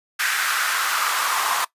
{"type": "noise with high-pass filter sweep", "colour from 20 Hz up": "pink", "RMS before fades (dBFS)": -22, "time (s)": [0.19, 1.65], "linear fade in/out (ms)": 10, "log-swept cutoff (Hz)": [1600, 1000], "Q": 3.3, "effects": ["noise-tail reverb RT60 0.1 s tail -19 dB re dry", "resampled to 32000 Hz"]}